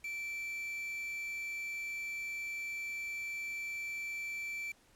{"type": "tone with quantisation", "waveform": "triangle", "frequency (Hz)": 2335, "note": "D7", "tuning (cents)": -11, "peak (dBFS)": -36, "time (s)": [0.04, 4.72], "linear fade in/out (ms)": 5, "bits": 8, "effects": ["pink hiss -66 dBFS RMS until 4.95 s", "low-pass 12000 Hz 12 dB/octave"]}